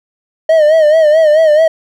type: tone with vibrato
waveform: triangle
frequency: 622.3 Hz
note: D#5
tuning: in tune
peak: -3 dBFS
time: 0.49-1.68 s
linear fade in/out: 5 ms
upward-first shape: sine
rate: 4.6 Hz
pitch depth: 81 cents each way
effects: none